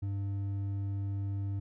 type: tone with hard clipping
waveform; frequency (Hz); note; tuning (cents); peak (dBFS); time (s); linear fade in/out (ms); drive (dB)
sine; 99.2; G2; +21; -33; 0.02-1.6; 10; 5
effects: none